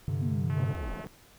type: chord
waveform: triangle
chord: G suspended fourth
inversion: none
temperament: equal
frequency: 98 / 130.81 / 146.83 Hz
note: G2 / C3 / D3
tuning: 0 / 0 / 0 cents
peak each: -30 dBFS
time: 0.08-0.75 s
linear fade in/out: 0 ms
type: linear sweep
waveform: sine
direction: down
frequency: 249 to 30.78 Hz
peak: -32 dBFS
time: 0.21-0.96 s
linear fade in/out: 20 ms
type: click train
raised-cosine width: 0.5 ms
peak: -30 dBFS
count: 119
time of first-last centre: 0.5-1.046 s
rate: 216 Hz
type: band-pass noise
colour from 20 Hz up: pink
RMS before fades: -42 dBFS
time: 0.57-1.07 s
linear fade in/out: 0 ms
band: 130 to 640 Hz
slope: 12 dB/octave
effects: pink hiss -57 dBFS RMS until 1.38 s